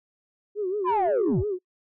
sine tone with vibrato, 392 Hz, G4, in tune, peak -24 dBFS, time 0.55-1.59 s, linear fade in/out 50 ms, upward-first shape sine, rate 5.7 Hz, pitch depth 140 cents each way
sine linear sweep, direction down, 1070 to 33.49 Hz, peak -19 dBFS, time 0.84-1.44 s, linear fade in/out 50 ms
effects noise-tail reverb RT60 0.1 s tail -26 dB re dry + tanh soft clip ceiling -17 dBFS

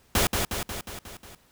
pink noise with echo, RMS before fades -22 dBFS, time 0.15-0.27 s, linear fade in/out 2 ms, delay 180 ms, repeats 6, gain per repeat -4 dB, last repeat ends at 1.35 s, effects pink hiss -61 dBFS RMS until 1.51 s

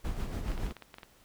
brown noise with tremolo, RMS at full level -32 dBFS, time 0.04-0.73 s, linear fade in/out 10 ms, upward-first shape sine, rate 7.1 Hz, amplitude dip 50%
clicks, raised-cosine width 0.3 ms, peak -29 dBFS, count 10, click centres 0.482 / 0.518 / 0.578 / 0.665 / 0.709 / 0.767 / 0.823 / 0.942 / 0.984 / 1.032 s
effects pink hiss -62 dBFS RMS until 1.24 s

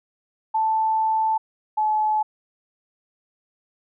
sine tone pair in turn, 880 / 858.4 Hz, A5 / A5, 0 / -43 cents, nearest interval unison, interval 43 cents, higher first, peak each -18 dBFS, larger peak neither, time 0.54-1.38 / 1.77-2.23 s, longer first, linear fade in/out 10 ms, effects none

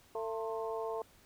harmonic tone with a mistuned harmonic, 224 Hz, A3, 31 cents sharp, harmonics 2 / 3 / 4 / 5, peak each -37 / -41 / -43 / -45 dBFS, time 0.15-1.02 s, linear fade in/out 2 ms, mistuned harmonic 5, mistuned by -89 cents, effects pink hiss -63 dBFS RMS until 1.25 s

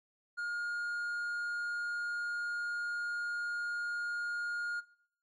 triangle tone, 1423 Hz, F6, 32 cents sharp, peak -32 dBFS, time 0.37-4.81 s, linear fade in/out 20 ms, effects noise-tail reverb RT60 0.6 s tail -19 dB re dry + MP3 48 kbps

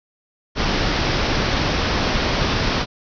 pink low-pass noise, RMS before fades -20 dBFS, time 0.55-2.86 s, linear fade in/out 50 ms, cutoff 5700 Hz, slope 96 dB/octave, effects none

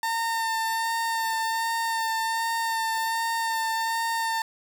30% pulse tone with vibrato, 906 Hz, A#5, 50 cents flat, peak -22 dBFS, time 0.03-4.42 s, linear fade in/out 2 ms, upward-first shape sine, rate 1.3 Hz, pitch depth 17 cents each way, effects none

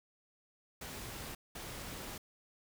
pink noise bursts at uneven times, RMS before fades -45 dBFS, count 2, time 0.81-1.35 / 1.55-2.18 s, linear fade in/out 5 ms, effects none

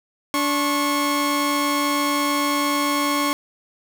sawtooth tone pair together, 289.5 / 1089 Hz, D4 / C#6, -25 / -31 cents, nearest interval octave + major seventh, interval 2294 cents, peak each -18 dBFS, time 0.34-3.33 s, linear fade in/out 0 ms, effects none

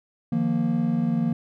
triangle chord, Eb suspended second, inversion none, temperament equal with one note detuned, 153.69 / 174.61 / 233.1 Hz, Eb3 / F3 / Bb3, -21 / 0 / 0 cents, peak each -26 / -24 / -21 dBFS, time 0.32-1.33 s, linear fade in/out 5 ms, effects none

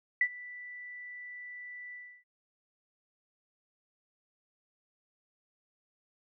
sine tone with ADSR envelope, 1974 Hz, B6, 1 cent flat, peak -21 dBFS, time 0.21-2.24 s, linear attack 3 ms, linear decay 64 ms, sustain -21 dB, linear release 310 ms, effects none

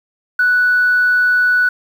sine tone, 1480 Hz, F#6, in tune, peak -9 dBFS, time 0.39-1.69 s, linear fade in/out 5 ms, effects tanh soft clip ceiling -6 dBFS + 7-bit

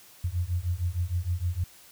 sine beating tone pair, 84.9 / 91.4 Hz, F2 / F#2, -48 / -21 cents, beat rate 6.5 Hz, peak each -29 / -29 dBFS, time 0.24-1.64 s, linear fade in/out 5 ms, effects white hiss -53 dBFS RMS until 1.91 s

